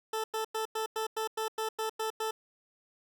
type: tone bursts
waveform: 20% pulse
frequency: 440 Hz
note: A4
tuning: in tune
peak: -26 dBFS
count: 11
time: 0.13-2.31 s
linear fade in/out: 5 ms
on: 110 ms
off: 97 ms
effects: none